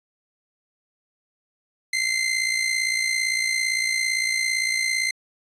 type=tone with amplitude modulation; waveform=sawtooth; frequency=2077 Hz; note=C7; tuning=13 cents flat; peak=-15 dBFS; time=1.93-5.11 s; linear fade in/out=5 ms; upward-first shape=sine; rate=57.7 Hz; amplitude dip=60%; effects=resampled to 22050 Hz